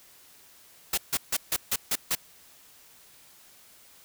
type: noise bursts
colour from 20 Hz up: white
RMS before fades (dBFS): -26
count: 7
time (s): 0.93-2.152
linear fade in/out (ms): 5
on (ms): 46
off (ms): 150
effects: white hiss -55 dBFS RMS until 4.04 s